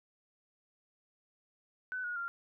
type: tone with pitch steps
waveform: sine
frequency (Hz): 1505 / 1446.2 / 1389.7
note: F#6 / F#6 / F6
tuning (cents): +29 / -40 / -9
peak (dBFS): -35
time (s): 1.92-2.28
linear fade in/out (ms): 0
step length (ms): 120
effects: none